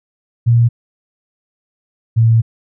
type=tone pair in turn; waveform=sine; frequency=117.8 / 113.85 Hz; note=A#2 / A#2; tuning=+19 / -40 cents; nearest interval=minor second; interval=59 cents; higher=first; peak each=-7 dBFS; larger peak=neither; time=0.46-0.69 / 2.16-2.42 s; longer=second; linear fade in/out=20 ms; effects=none